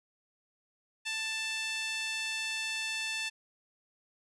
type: tone with high-pass filter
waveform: sawtooth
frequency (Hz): 884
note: A5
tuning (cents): +8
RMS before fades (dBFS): -35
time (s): 1.05-3.3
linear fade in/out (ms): 20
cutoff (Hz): 2500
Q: 2
effects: resampled to 24000 Hz